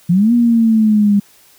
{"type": "linear two-way sweep", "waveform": "sine", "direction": "up then down", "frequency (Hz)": [165.2, 240.9, 200.4], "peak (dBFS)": -8, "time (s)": [0.09, 1.2], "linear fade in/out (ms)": 10, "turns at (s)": 0.33, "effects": ["white hiss -48 dBFS RMS until 1.58 s"]}